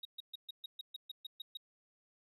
triangle tone bursts, 3782 Hz, A#7, 24 cents sharp, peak -40 dBFS, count 11, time 0.03-1.572 s, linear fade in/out 5 ms, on 22 ms, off 130 ms, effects none

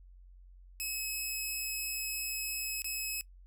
10% pulse tone with dropouts, 2571 Hz, E7, 44 cents flat, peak -26 dBFS, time 0.8-3.21 s, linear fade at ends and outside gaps 0 ms, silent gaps 2.82-2.844 s, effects noise-tail reverb RT60 0.1 s tail -21 dB re dry + added 45 Hz sine -52 dBFS peak until 3.46 s

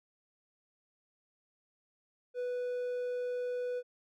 triangle tone, 493.9 Hz, B4, in tune, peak -31 dBFS, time 2.34-3.83 s, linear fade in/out 50 ms, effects none

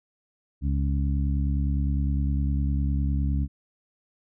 harmonic tone, 69.8 Hz, C#2, 13 cents sharp, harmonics 1 / 2 / 3 / 4, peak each -23 / -29 / -33 / -35 dBFS, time 0.61-3.48 s, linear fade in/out 50 ms, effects none

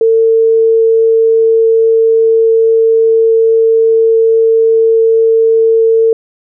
sine tone, 450.6 Hz, A4, 41 cents sharp, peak -5 dBFS, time 0.01-6.13 s, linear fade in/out 2 ms, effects none

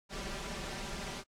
pink noise with comb filter, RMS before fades -40 dBFS, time 0.09-1.24 s, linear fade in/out 50 ms, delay 5.1 ms, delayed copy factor +0.9, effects low-pass 7000 Hz 12 dB/octave + AAC 64 kbps

